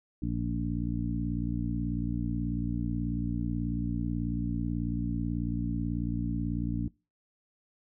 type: harmonic tone with a mistuned harmonic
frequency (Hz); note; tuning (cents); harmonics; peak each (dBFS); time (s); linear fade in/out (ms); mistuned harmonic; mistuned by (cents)
58.27; A#1; 0; 1 / 2 / 3 / 4 / 5; -35 / -35 / -35 / -35 / -35; 0.22-6.88; 5; 1; -47
effects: noise-tail reverb RT60 0.3 s tail -24 dB re dry